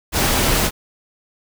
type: noise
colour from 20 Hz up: pink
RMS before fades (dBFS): -17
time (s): 0.12-0.71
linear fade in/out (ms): 50
effects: none